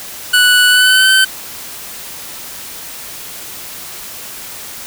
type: tone with pitch glide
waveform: 25% pulse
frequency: 1480 to 1535.7 Hz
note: F#6 to G6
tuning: 0 to -36 cents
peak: -3 dBFS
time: 0.33-1.25 s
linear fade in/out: 10 ms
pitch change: +64 cents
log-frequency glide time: 0.68-1.1 s
effects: white hiss -29 dBFS RMS until 4.86 s